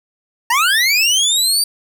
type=linear sweep; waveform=25% pulse; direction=up; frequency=894 to 4699 Hz; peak=-8 dBFS; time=0.5-1.64 s; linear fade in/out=5 ms; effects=8-bit